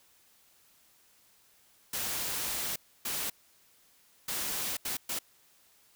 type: noise bursts at uneven times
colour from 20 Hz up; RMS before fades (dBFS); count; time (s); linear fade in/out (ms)
white; -34; 5; 1.93-2.76 / 3.05-3.3 / 4.28-4.77 / 4.85-4.97 / 5.09-5.19; 5
effects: white hiss -64 dBFS RMS until 5.95 s